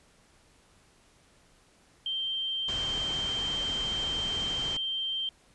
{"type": "tone", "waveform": "sine", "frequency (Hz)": 3143, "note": "G7", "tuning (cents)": 4, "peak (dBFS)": -29, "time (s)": [2.06, 5.29], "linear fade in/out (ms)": 2}
{"type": "low-pass noise", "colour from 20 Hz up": "pink", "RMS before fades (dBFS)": -39, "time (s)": [2.68, 4.77], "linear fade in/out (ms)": 5, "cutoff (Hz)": 8000, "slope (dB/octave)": 96}
{"effects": ["pink hiss -62 dBFS RMS until 5.54 s", "resampled to 24000 Hz"]}